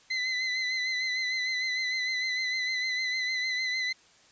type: tone with vibrato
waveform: 30% pulse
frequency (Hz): 2027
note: B6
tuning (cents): +45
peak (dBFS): -25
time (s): 0.1-3.93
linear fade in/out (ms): 10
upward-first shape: sine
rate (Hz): 6.6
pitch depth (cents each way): 38
effects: white hiss -59 dBFS RMS until 4.31 s + resampled to 16000 Hz